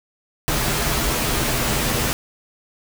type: noise with comb filter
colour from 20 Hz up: pink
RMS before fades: -21 dBFS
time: 0.48-2.13 s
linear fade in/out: 0 ms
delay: 11 ms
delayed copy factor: -0.6
effects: none